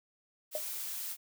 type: noise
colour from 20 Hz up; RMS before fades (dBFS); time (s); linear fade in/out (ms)
blue; -39; 0.51-1.17; 50
type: tone with exponential decay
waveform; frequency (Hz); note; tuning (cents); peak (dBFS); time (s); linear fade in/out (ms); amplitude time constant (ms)
sine; 611; D#5; -32; -28; 0.55-0.63; 2; 16
effects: none